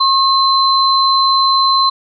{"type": "tone pair together", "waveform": "sine", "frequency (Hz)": [1078, 4070], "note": ["C#6", "C8"], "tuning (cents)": [-49, -49], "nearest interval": "octave + major seventh", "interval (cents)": 2300, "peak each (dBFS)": [-11, -13], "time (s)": [0, 1.9], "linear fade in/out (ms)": 10, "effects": []}